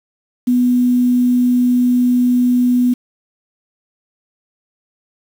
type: tone with quantisation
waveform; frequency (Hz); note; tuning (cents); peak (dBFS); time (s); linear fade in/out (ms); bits
sine; 246.9; B3; 0; -10; 0.47-2.94; 10; 6
effects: none